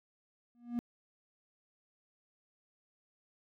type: tone with exponential growth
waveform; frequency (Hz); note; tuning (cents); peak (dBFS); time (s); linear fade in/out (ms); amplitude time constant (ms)
triangle; 239.2; A#3; +45; -26; 0.55-0.79; 0; 52
effects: tanh soft clip ceiling -22 dBFS